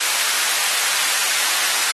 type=high-pass noise; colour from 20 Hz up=pink; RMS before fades=-20 dBFS; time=0-1.92 s; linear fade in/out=10 ms; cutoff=1400 Hz; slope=12 dB/octave; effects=AAC 32 kbps